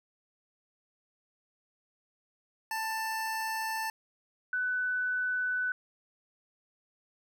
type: tone pair in turn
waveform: 25% pulse / sine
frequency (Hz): 886 / 1497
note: A5 / F#6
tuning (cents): +12 / +20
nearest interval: major sixth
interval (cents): 908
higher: second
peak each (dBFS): -28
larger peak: neither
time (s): 2.71-3.9 / 4.53-5.72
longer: neither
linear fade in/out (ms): 2
effects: none